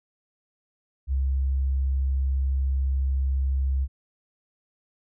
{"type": "tone", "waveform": "sine", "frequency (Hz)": 67, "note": "C2", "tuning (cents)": 42, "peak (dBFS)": -21, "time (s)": [1.07, 3.88], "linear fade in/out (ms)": 50, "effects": []}